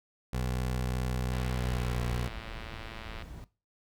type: tone with pitch glide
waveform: 20% pulse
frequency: 62.7 to 60.7 Hz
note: B1 to B1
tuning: +27 to -29 cents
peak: -25 dBFS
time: 0.33-2.28 s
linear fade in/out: 5 ms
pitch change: -56 cents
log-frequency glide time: 1.55-1.97 s
type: click train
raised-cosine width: 0.3 ms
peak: -27 dBFS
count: 213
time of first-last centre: 1.33-3.223 s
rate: 112 Hz
type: noise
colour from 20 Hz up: brown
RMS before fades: -43 dBFS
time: 1.63-3.44 s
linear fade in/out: 0 ms
effects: noise-tail reverb RT60 0.3 s tail -18 dB re dry